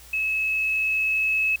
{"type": "tone with level ramp", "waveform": "sine", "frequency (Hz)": 2585, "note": "E7", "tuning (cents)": -34, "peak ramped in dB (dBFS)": [-22, -19], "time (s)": [0.13, 1.56], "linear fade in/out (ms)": 5, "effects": ["added 60 Hz sine -49 dBFS peak until 1.6 s", "white hiss -48 dBFS RMS until 1.6 s"]}